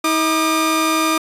sawtooth tone pair together, 319.4 / 1205.9 Hz, D#4 / D6, +45 / +45 cents, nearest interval octave + major seventh, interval 2300 cents, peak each -14 dBFS, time 0.04-1.18 s, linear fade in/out 5 ms, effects resampled to 32000 Hz

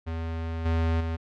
square tone with level steps, 82 Hz, E2, 9 cents flat, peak -30 / -23 / -28 dBFS, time 0.06-1.17 s, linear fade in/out 20 ms, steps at 0.65 / 1 s, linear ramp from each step 10 ms, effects low-pass 3000 Hz 12 dB/octave

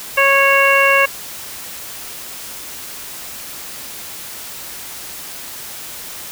harmonic tone, 551 Hz, C#5, 11 cents flat, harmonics 1 / 2 / 3 / 4 / 5, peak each -16 / -16 / -16 / -16 / -16 dBFS, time 0.17-1.06 s, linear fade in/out 10 ms, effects white hiss -31 dBFS RMS until 6.31 s

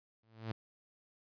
sawtooth tone with exponential growth, 111.6 Hz, A2, 25 cents sharp, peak -31 dBFS, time 0.23-0.52 s, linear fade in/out 5 ms, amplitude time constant 61 ms, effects resampled to 11025 Hz

